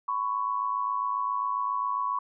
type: tone pair together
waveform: sine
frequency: 1003.6 / 1111 Hz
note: B5 / C#6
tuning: +28 / +4 cents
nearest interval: major second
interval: 176 cents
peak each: -30 / -28 dBFS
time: 0.08-2.19 s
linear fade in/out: 5 ms
effects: none